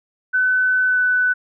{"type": "tone with pitch glide", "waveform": "sine", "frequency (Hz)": [1509, 1496.8], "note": ["F#6", "F#6"], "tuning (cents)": [34, 20], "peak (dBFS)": -14, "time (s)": [0.33, 1.34], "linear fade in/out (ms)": 20, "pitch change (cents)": -14, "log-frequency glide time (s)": [0.87, 0.97], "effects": []}